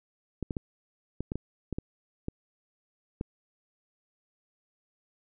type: clicks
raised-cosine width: 3 ms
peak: -19 dBFS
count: 10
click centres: 0.427 / 0.508 / 0.568 / 1.206 / 1.319 / 1.356 / 1.727 / 1.785 / 2.284 / 3.211 s
effects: none